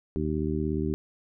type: harmonic tone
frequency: 77 Hz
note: D#2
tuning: 17 cents flat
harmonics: 1 / 2 / 3 / 4 / 5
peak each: -32 / -32 / -32 / -32 / -32 dBFS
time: 0.16-0.94 s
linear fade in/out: 0 ms
effects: none